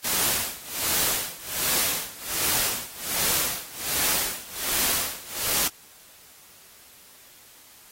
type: noise with tremolo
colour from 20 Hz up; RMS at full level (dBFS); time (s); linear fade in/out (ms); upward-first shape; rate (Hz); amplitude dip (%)
white; -23; 0.04-5.68; 5; sine; 1.3; 90
effects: white hiss -51 dBFS RMS until 7.91 s + AAC 48 kbps